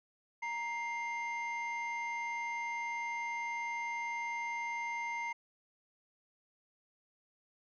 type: tone pair together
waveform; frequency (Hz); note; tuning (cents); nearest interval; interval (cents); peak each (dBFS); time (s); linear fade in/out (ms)
triangle; 935.4 / 2100; A#5 / C7; +6 / +6; octave + major second; 1400; -36 / -36; 0.42-5.33; 10
effects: tanh soft clip ceiling -27 dBFS + resampled to 16000 Hz